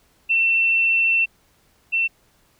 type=tone pair in turn; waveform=sine; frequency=2693 / 2693 Hz; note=E7 / E7; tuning=+36 / +36 cents; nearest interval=unison; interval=0 cents; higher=neither; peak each=-15 / -17 dBFS; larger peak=first; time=0.29-1.26 / 1.92-2.08 s; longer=first; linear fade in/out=20 ms; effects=pink hiss -60 dBFS RMS until 2.59 s